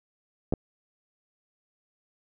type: clicks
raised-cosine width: 2 ms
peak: -13 dBFS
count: 2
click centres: 0.525 / 0.537 s
effects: none